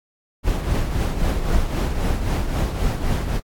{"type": "noise with tremolo", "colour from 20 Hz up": "brown", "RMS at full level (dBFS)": -18, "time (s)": [0.43, 3.41], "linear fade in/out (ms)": 50, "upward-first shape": "triangle", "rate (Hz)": 3.8, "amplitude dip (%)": 60, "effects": ["AAC 64 kbps"]}